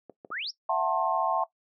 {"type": "clicks", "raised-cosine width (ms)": 2, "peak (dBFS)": -25, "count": 3, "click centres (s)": [0.097, 0.248, 0.304]}
{"type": "exponential sweep", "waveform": "sine", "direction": "up", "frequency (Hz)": [1143, 5780], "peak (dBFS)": -31, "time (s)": [0.31, 0.51], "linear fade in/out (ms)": 10}
{"type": "chord", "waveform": "sine", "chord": "F# half-diminished seventh", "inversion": "third", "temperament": "just", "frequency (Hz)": [666, 740, 888, 1065.6], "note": ["E5", "F#5", "A5", "C6"], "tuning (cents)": [18, 0, 16, 31], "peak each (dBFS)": -29, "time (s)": [0.69, 1.44], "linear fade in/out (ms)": 5}
{"effects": ["noise-tail reverb RT60 0.1 s tail -17 dB re dry", "high-pass 400 Hz 12 dB/octave"]}